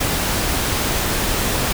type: noise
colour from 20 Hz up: pink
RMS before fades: -20 dBFS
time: 0-1.73 s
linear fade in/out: 10 ms
effects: none